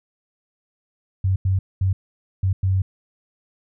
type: tone bursts at uneven times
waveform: sine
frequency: 94.9 Hz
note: F#2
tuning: 44 cents sharp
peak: -16 dBFS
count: 5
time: 1.24-1.36 / 1.45-1.59 / 1.81-1.93 / 2.43-2.53 / 2.63-2.82 s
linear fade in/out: 5 ms
effects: none